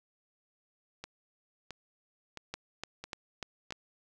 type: two click trains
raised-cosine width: 0.2 ms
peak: -24 / -20 dBFS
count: 5 / 5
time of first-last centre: 1.04-3.707 / 2.54-3.723 s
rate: 1.5 / 3.38 Hz
effects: none